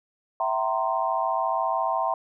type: chord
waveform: sine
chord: C dominant seventh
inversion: first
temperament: equal with one note detuned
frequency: 659.3 / 765.2 / 932.3 / 1046.5 Hz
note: E5 / G5 / Bb5 / C6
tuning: 0 / -42 / 0 / 0 cents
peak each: -28 dBFS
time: 0.4-2.14 s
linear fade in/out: 2 ms
effects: none